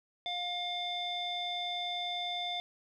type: tone with low-pass filter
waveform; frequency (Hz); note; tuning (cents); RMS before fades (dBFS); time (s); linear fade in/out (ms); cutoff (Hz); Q
square; 710; F5; +28; -36; 0.26-2.6; 0; 3400; 8.5
effects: 12-bit